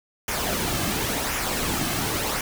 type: noise with flanger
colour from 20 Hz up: pink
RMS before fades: -26 dBFS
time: 0.28-2.41 s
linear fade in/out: 2 ms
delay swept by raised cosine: 0.23 to 2.13 ms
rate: 0.93 Hz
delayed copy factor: -0.5
effects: none